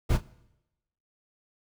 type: noise with echo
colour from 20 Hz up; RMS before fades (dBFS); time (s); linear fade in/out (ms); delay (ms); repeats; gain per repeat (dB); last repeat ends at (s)
brown; -23; 0.09-0.18; 20; 34; 1; -15; 0.214
effects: noise-tail reverb RT60 0.9 s tail -20 dB re dry